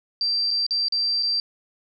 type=tone with dropouts; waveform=sine; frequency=4699 Hz; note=D8; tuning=in tune; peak=-20 dBFS; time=0.21-1.4 s; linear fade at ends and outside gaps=1 ms; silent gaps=0.507-0.511 / 0.665-0.708 / 0.884-0.923 / 1.226-1.231 s; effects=none